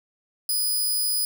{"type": "tone", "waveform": "5% pulse", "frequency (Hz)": 4978, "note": "D#8", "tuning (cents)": 0, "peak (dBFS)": -15, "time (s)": [0.49, 1.25], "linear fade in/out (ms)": 2, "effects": []}